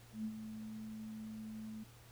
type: tone with ADSR envelope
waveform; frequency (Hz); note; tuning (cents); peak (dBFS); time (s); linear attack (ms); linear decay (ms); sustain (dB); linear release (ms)
sine; 217.9; A3; -17; -36; 0.12-1.84; 130; 64; -8; 11
effects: added 117 Hz sine -59 dBFS peak until 2.11 s + pink hiss -62 dBFS RMS until 2.11 s